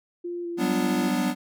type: tone with vibrato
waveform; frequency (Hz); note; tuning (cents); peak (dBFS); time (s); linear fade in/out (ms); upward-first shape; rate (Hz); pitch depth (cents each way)
sine; 345.9; F4; -17; -29; 0.24-1.09; 10; square; 2.4; 14
type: chord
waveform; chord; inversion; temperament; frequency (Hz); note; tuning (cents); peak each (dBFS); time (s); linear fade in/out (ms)
square; G major seventh; third; equal with one note detuned; 185 / 199.31 / 246.9 / 293.7; F#3 / G3 / B3 / D4; 0 / +29 / 0 / 0; -30 / -31 / -27 / -29; 0.57-1.35; 50
effects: none